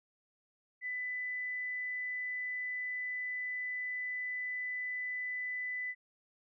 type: tone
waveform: sine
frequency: 1997 Hz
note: B6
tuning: 19 cents sharp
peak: -35 dBFS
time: 0.81-5.95 s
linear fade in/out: 50 ms
effects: none